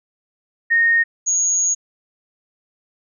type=tone pair in turn; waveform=sine; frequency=1850 / 6658 Hz; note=A#6 / G#8; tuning=-14 / +3 cents; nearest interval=octave + minor seventh; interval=2217 cents; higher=second; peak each=-12 / -15 dBFS; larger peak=first; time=0.7-1.04 / 1.26-1.75 s; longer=second; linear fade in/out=20 ms; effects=none